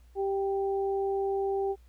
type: tone pair together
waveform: sine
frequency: 392 / 784.8 Hz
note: G4 / G5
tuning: 0 / +2 cents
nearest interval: octave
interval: 1202 cents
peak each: -27 / -34 dBFS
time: 0.15-1.76 s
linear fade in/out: 50 ms
effects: added 60 Hz sine -53 dBFS peak until 1.88 s + pink hiss -69 dBFS RMS until 1.88 s